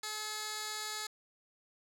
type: tone with band-pass filter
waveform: 15% pulse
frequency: 427.8 Hz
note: A4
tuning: 49 cents flat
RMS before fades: -40 dBFS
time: 0.03-1.07 s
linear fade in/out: 5 ms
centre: 5900 Hz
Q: 0.81
effects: none